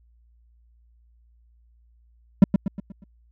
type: tone with echo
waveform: triangle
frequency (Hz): 195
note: G3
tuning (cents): -9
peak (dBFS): -5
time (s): 2.42-2.44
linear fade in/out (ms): 2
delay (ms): 120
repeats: 5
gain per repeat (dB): -7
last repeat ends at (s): 3.04
effects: added 58 Hz sine -55 dBFS peak until 3.31 s